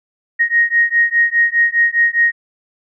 sine beating tone pair, 1869 / 1873.9 Hz, A#6 / A#6, +4 / +9 cents, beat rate 4.9 Hz, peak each -14 dBFS, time 0.39-2.32 s, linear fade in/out 20 ms, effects none

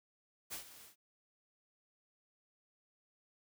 white noise with ADSR envelope, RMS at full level -42 dBFS, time 0.5-0.96 s, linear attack 28 ms, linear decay 110 ms, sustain -14 dB, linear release 110 ms, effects none

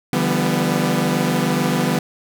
sawtooth chord, E minor seventh, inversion third, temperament equal with one note detuned, 146.83 / 169.06 / 196 / 246.9 Hz, D3 / E3 / G3 / B3, 0 / +44 / 0 / 0 cents, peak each -20 / -18 / -19 / -17 dBFS, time 0.13-1.99 s, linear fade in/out 2 ms, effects none

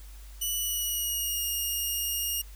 5% pulse tone with pitch glide, 2960 to 2844 Hz, F#7 to F7, 0 to +31 cents, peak -20 dBFS, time 0.41-2.42 s, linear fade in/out 10 ms, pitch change -69 cents, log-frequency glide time 0.58-1.45 s, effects added 50 Hz sine -43 dBFS peak until 2.55 s + white hiss -55 dBFS RMS until 2.55 s

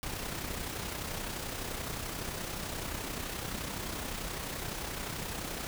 pink noise with amplitude modulation, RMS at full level -36 dBFS, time 0.03-5.67 s, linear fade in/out 0 ms, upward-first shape sine, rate 31.6 Hz, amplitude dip 45%, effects none

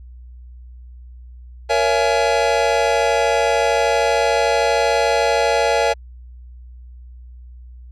square chord, A# half-diminished seventh, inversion none, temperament just, 466.2 / 559.4 / 671.3 / 839.1 Hz, A#4 / C#5 / E5 / G#5, 0 / +16 / +31 / +18 cents, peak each -21 dBFS, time 1.69-5.94 s, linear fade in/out 20 ms, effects added 61 Hz sine -36 dBFS peak until 7.91 s + low-pass 6000 Hz 12 dB/octave

